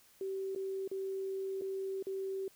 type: tone with dropouts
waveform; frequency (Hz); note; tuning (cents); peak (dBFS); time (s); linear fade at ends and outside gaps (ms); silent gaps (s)
sine; 385.5; G4; -29; -35; 0.21-2.48; 2; 0.55-0.56 / 0.877-0.914 / 1.612-1.619 / 2.026-2.068
effects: white hiss -64 dBFS RMS until 2.55 s

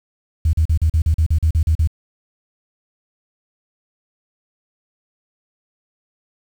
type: tone bursts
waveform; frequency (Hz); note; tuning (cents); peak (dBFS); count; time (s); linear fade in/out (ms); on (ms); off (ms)
sine; 79.3; D#2; +33; -11; 12; 0.45-1.874; 5; 82; 40
effects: tanh soft clip ceiling -7 dBFS + 7-bit

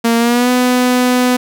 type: tone with pitch glide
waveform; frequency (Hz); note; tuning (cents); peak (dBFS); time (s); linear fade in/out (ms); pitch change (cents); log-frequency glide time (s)
sawtooth; 231.5 to 249.6; A#3 to B3; -12 to +19; -6; 0.04-1.37; 10; +131; 0.17-0.5
effects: none

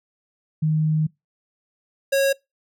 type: tone pair in turn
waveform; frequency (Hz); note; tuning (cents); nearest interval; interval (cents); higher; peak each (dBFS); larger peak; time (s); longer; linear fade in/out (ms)
sine / square; 155.6 / 548.1; D#3 / C#5; 0 / -20; octave + minor seventh; 2180; second; -17; neither; 0.62-1.07 / 2.12-2.33; first; 10
effects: noise-tail reverb RT60 0.2 s tail -24 dB re dry

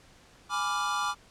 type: chord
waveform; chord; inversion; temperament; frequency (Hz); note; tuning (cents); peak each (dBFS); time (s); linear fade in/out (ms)
square; G# diminished seventh; none; equal; 830.6 / 987.8 / 1174.7 / 1396.9; G#5 / B5 / D6 / F6; 0 / 0 / 0 / 0; -36 / -36 / -31 / -35; 0.49-1.15; 50
effects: pink hiss -57 dBFS RMS until 1.3 s + low-pass 8000 Hz 12 dB/octave

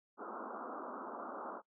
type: band-pass noise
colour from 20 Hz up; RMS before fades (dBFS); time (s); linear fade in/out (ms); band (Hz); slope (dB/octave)
white; -45; 0.17-1.62; 50; 210 to 1400; 96
effects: noise-tail reverb RT60 0.1 s tail -21 dB re dry

